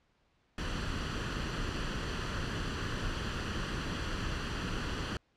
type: noise with comb filter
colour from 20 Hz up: pink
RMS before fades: -35 dBFS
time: 0.58-5.17 s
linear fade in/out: 2 ms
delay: 0.67 ms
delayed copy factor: +0.55
effects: pink hiss -72 dBFS RMS until 5.36 s + low-pass 4000 Hz 12 dB/octave